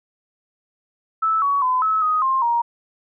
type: tone with pitch steps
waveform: sine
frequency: 1311 / 1125 / 1015 / 1294 / 1251 / 1058 / 941 Hz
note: E6 / C#6 / B5 / E6 / D#6 / C6 / A#5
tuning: -10 / +25 / +47 / -32 / +9 / +19 / +16 cents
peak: -16 dBFS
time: 1.22-2.62 s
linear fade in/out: 10 ms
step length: 200 ms
effects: none